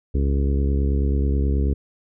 harmonic tone, 69.3 Hz, C#2, in tune, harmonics 1 / 2 / 3 / 4 / 5 / 6 / 7, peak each -18 / -28 / -30 / -30 / -34 / -32 / -39 dBFS, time 0.14-1.74 s, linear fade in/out 10 ms, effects none

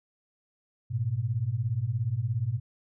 sine beating tone pair, 104.8 / 121.8 Hz, G#2 / B2, +16 / -24 cents, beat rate 17 Hz, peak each -30 / -28 dBFS, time 0.9-2.6 s, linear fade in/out 20 ms, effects none

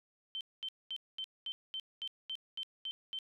sine tone bursts, 3100 Hz, G7, 20 cents flat, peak -37 dBFS, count 11, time 0.35-3.188 s, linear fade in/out 0 ms, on 58 ms, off 220 ms, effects none

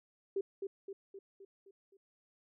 sine tone with echo, 392 Hz, G4, in tune, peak -31 dBFS, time 0.36-0.41 s, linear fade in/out 5 ms, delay 260 ms, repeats 6, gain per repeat -5 dB, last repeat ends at 1.97 s, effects none

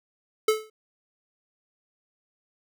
square tone with exponential decay, 434 Hz, A4, 24 cents flat, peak -16 dBFS, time 0.48-0.7 s, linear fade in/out 5 ms, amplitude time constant 47 ms, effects none

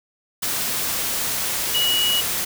sine tone in noise, 2916 Hz, F#7, 26 cents flat, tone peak -18 dBFS, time 1.74-2.21 s, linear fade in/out 10 ms, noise white, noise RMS -24 dBFS, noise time 0.42-2.45 s, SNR +3 dB, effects none

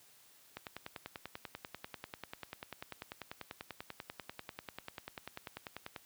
click train, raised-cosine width 0.3 ms, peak -26 dBFS, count 56, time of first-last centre 0.57-5.962 s, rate 10.2 Hz, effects white hiss -63 dBFS RMS until 6.05 s + high-pass 60 Hz 12 dB/octave

